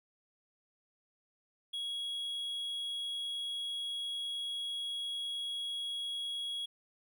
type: tone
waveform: triangle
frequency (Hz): 3323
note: G#7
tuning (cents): 0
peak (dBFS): -34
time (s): 1.73-6.66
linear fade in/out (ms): 10
effects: none